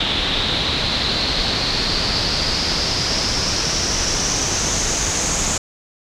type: noise with low-pass filter sweep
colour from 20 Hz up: pink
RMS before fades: -20 dBFS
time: 0-5.58 s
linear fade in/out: 5 ms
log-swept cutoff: 3600 to 6900 Hz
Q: 6.1
effects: none